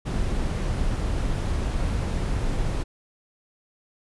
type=noise; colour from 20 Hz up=brown; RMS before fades=-25 dBFS; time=0.05-2.84 s; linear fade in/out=20 ms; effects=resampled to 24000 Hz